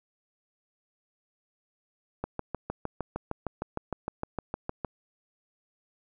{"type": "click train", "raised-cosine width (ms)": 1, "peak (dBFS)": -17, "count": 18, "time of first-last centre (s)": [2.24, 4.847], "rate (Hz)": 6.52, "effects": []}